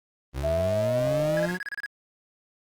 30% pulse linear sweep, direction up, 61.9 to 185.1 Hz, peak -25 dBFS, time 0.33-1.59 s, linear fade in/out 50 ms
sine tone with pitch glide, 658 to 610.4 Hz, E5 to D#5, -3 to -33 cents, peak -23 dBFS, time 0.43-1.47 s, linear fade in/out 20 ms, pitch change -130 cents, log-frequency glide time 0.58-1.1 s
triangle tone bursts, 1661.2 Hz, G#6, in tune, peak -28 dBFS, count 9, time 1.37-1.86 s, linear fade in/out 0 ms, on 26 ms, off 32 ms
effects Opus 24 kbps

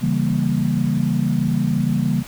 sine chord, C# diminished seventh, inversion none, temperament equal, 138.59 / 164.81 / 196 / 233.1 Hz, C#3 / E3 / G3 / Bb3, 0 / 0 / 0 / 0 cents, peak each -22 dBFS, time 0.01-2.23 s, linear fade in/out 20 ms, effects pink hiss -39 dBFS RMS until 2.27 s

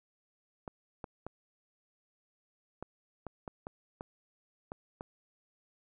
clicks, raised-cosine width 1 ms, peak -26 dBFS, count 10, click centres 0.678 / 1.042 / 1.266 / 2.826 / 3.267 / 3.478 / 3.669 / 4.009 / 4.719 / 5.009 s, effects none

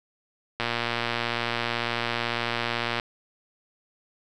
click train, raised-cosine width 0.3 ms, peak -10 dBFS, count 284, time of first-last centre 0.6-2.998 s, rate 118 Hz, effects none

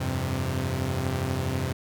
sawtooth chord, F suspended second, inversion none, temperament equal with one note detuned, 85.81 / 98 / 130.81 Hz, F2 / G2 / C3, -30 / 0 / 0 cents, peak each -27 / -28 / -25 dBFS, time 0-1.73 s, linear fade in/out 10 ms, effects none

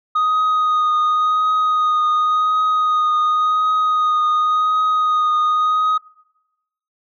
sine tone with vibrato, 1244.5 Hz, D#6, in tune, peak -11 dBFS, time 0.15-5.98 s, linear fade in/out 10 ms, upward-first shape triangle, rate 0.91 Hz, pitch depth 19 cents each way, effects noise-tail reverb RT60 1.0 s tail -25 dB re dry + tanh soft clip ceiling -13 dBFS

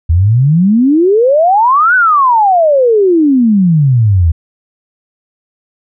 sine exponential two-way sweep, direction up then down, 77.78 to 1528 to 77.78 Hz, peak -5 dBFS, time 0.09-4.32 s, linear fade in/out 10 ms, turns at 1.95 s, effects none

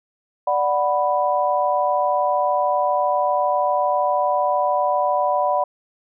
sine chord, B minor, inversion first, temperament equal, 587.3 / 740 / 987.8 Hz, D5 / F#5 / B5, 0 / 0 / 0 cents, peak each -21 dBFS, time 0.47-5.64 s, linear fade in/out 5 ms, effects none

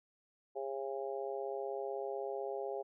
harmonic tone, 135.9 Hz, C#3, 34 cents flat, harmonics 3 / 4 / 5 / 6, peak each -40 / -42 / -44 / -46 dBFS, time 0.55-2.83 s, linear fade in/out 20 ms, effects none

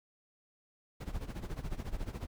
brown noise with tremolo, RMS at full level -36 dBFS, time 1-2.27 s, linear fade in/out 10 ms, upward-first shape sine, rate 14 Hz, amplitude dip 80%, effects none

